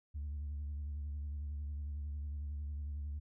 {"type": "tone with vibrato", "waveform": "sine", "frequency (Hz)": 73, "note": "D2", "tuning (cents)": -10, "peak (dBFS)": -36, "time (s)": [0.14, 3.2], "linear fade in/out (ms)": 20, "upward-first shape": "triangle", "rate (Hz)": 11, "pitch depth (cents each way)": 71, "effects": ["tanh soft clip ceiling -36 dBFS"]}